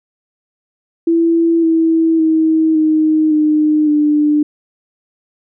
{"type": "tone with pitch steps", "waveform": "sine", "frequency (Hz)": [332.9, 325.7, 318.6, 311.7, 304.9, 298.3], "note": ["E4", "E4", "D#4", "D#4", "D#4", "D4"], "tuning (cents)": [17, -21, 41, 3, -35, 27], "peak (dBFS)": -9, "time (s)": [1.07, 4.43], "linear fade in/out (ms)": 5, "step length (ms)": 560, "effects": []}